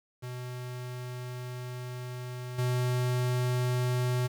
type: tone with level steps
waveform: square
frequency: 124.7 Hz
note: B2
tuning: 17 cents sharp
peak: -36 / -27 dBFS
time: 0.22-4.28 s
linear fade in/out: 20 ms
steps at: 2.58 s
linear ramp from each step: 10 ms
effects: 9-bit